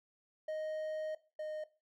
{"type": "tone pair in turn", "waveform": "triangle", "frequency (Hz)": [622.3, 616.2], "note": ["D#5", "D#5"], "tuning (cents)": [0, -17], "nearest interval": "unison", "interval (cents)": 17, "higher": "first", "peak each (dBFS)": [-34, -36], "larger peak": "first", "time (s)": [[0.48, 1.15], [1.39, 1.64]], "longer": "first", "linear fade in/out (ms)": 5, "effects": ["noise-tail reverb RT60 0.3 s tail -17 dB re dry"]}